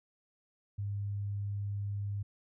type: tone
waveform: sine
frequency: 101.2 Hz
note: G#2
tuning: 44 cents flat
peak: -33 dBFS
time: 0.78-2.23 s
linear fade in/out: 10 ms
effects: none